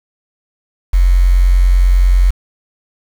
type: tone with quantisation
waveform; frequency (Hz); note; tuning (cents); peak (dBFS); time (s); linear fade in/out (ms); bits
sine; 45.02; F#1; -47; -6; 0.93-2.31; 10; 5
effects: none